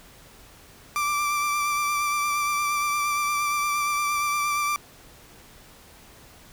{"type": "tone with vibrato", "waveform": "30% pulse", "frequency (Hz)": 1174.7, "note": "D6", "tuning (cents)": 0, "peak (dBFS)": -20, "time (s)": [0.96, 4.76], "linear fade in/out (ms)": 0, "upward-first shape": "sine", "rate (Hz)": 8.6, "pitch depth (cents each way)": 19, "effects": ["pink hiss -50 dBFS RMS until 6.52 s"]}